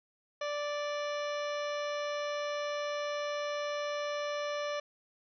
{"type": "harmonic tone", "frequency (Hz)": 586, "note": "D5", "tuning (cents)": -4, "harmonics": [1, 2, 3, 4, 5, 6, 7, 9, 10], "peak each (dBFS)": [-34, -40, -44, -46, -48, -50, -51, -53, -54], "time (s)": [0.41, 4.8], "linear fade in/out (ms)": 5, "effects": []}